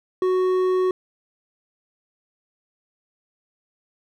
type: tone with hard clipping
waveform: triangle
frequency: 370 Hz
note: F#4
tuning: in tune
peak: -19 dBFS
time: 0.22-0.91 s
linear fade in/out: 2 ms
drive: 10 dB
effects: none